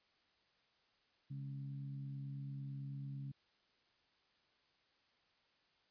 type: harmonic tone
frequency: 69.1 Hz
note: C#2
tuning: 5 cents flat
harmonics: 2 / 3 / 4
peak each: -43 / -56 / -57 dBFS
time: 1.3-3.32 s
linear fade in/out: 10 ms
effects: white hiss -75 dBFS RMS until 5.9 s + resampled to 11025 Hz